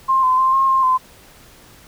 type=tone with pitch steps; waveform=sine; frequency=1059 / 1026 / 1049 / 1072 / 1061 / 1029 Hz; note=C6 / C6 / C6 / C6 / C6 / C6; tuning=+21 / -34 / +4 / +42 / +24 / -29 cents; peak=-12 dBFS; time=0.08-0.98 s; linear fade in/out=20 ms; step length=150 ms; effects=pink hiss -46 dBFS RMS until 1.87 s